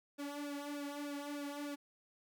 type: tone with flanger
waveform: sawtooth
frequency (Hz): 288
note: D4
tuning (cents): -34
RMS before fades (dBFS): -43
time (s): 0.18-1.76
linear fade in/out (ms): 20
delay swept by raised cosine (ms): 0.96 to 3.06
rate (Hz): 3.3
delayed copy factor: -0.9
effects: 13-bit